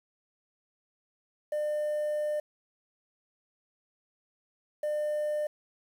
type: tone pair in turn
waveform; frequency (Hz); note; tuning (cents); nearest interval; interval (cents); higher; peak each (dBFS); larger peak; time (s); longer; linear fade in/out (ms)
sine; 600 / 600; D5 / D5; +37 / +37; unison; 0; neither; -25; neither; 1.52-2.4 / 4.83-5.47; first; 5
effects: tanh soft clip ceiling -27 dBFS + 9-bit